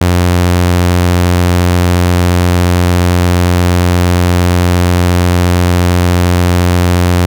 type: tone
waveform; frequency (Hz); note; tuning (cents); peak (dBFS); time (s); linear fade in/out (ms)
sawtooth; 88.6; F2; +25; -3; 0.01-7.26; 5
effects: none